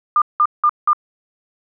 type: tone bursts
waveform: sine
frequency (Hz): 1204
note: D6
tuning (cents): +43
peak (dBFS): -10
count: 4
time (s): 0.16-0.932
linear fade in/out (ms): 2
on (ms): 58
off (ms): 180
effects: none